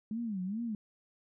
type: tone with vibrato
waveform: sine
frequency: 207.7 Hz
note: G#3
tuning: in tune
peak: -33 dBFS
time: 0.11-0.75 s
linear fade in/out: 2 ms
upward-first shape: sine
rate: 2.4 Hz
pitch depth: 230 cents each way
effects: none